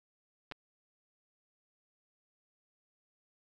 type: clicks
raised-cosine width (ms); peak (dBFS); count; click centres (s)
0.3; -26; 2; 0.514 / 0.521
effects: none